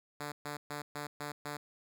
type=tone bursts; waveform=5% pulse; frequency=146.83 Hz; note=D3; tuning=in tune; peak=-27 dBFS; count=6; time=0.2-1.57 s; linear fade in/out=5 ms; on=120 ms; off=130 ms; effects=none